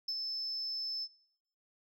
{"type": "tone with ADSR envelope", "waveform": "sine", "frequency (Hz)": 5260, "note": "E8", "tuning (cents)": -5, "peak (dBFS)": -30, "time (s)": [0.08, 1.08], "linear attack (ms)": 6, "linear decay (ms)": 55, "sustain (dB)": -4, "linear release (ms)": 50, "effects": ["noise-tail reverb RT60 0.9 s tail -26 dB re dry", "tanh soft clip ceiling -31 dBFS"]}